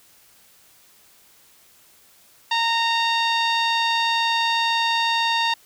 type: tone with low-pass filter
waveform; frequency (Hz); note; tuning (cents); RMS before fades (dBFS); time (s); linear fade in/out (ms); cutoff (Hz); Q
sawtooth; 922; A#5; -19; -21; 2.51-5.54; 5; 4000; 3
effects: white hiss -54 dBFS RMS until 5.65 s